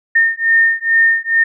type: beating tone pair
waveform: sine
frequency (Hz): 1822 / 1824.3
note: A#6 / A#6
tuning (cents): -40 / -38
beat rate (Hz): 2.3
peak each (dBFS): -13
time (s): 0.15-1.44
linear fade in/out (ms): 10
effects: none